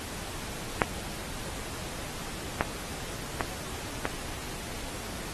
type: clicks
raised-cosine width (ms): 0.5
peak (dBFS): -6 / -8 / -11 / -12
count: 4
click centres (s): 0.818 / 2.609 / 3.408 / 4.054
effects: pink hiss -39 dBFS RMS until 5.33 s + AAC 32 kbps